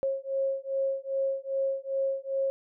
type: beating tone pair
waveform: sine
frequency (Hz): 540 / 542.5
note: C#5 / C#5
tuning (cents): -45 / -37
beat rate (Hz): 2.5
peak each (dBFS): -30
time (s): 0.03-2.5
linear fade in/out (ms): 0
effects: none